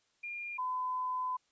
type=tone pair in turn; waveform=sine; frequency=2407 / 1012 Hz; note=D7 / B5; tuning=+42 / +42 cents; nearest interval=octave + minor third; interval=1500 cents; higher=first; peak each=-38 / -32 dBFS; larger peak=second; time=0.23-0.58 / 0.58-1.37 s; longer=second; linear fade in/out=10 ms; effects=white hiss -74 dBFS RMS until 1.51 s + resampled to 16000 Hz